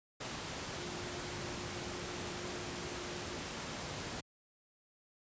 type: tone in noise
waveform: sine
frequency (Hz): 355.1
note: F4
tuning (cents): +29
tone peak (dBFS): -47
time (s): 0.77-3.38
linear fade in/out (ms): 10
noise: pink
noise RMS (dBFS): -41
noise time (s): 0.2-4.21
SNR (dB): -9
effects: high-pass 80 Hz 12 dB/octave + resampled to 16000 Hz